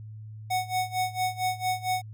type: tone with tremolo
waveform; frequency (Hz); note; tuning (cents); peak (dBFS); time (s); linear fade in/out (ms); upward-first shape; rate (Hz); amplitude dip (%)
square; 740; F#5; 0; -24; 0.5-2.02; 10; sine; 4.4; 90
effects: added 108 Hz sine -39 dBFS peak until 2.13 s